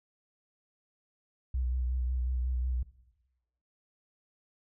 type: tone with vibrato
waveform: sine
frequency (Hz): 62.6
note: B1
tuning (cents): +24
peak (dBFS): -28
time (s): 1.54-2.83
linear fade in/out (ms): 5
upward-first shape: sine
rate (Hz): 5.5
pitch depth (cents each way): 34
effects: noise-tail reverb RT60 1.0 s tail -17 dB re dry